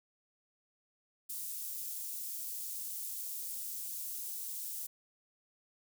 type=high-pass noise; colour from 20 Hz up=white; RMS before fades=-41 dBFS; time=1.29-4.87 s; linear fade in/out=10 ms; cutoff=8100 Hz; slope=12 dB/octave; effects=none